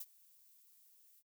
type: noise with ADSR envelope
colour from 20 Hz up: violet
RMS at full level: -43 dBFS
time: 0-1.23 s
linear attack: 7 ms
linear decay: 40 ms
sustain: -23 dB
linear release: 44 ms
effects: noise-tail reverb RT60 0.1 s tail -24 dB re dry